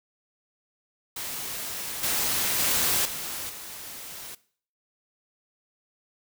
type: noise with level steps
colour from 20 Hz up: white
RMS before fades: -34 / -26 / -24 / -34 / -40 dBFS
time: 1.16-4.35 s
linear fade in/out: 5 ms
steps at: 2.03 / 2.59 / 3.05 / 3.49 s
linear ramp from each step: 5 ms
effects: noise-tail reverb RT60 0.5 s tail -19 dB re dry